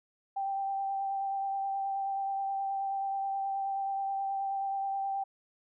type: tone with vibrato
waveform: sine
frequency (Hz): 784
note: G5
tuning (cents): 0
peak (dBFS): -30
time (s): 0.36-5.24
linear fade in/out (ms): 10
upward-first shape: triangle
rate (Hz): 9.4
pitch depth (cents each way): 17
effects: none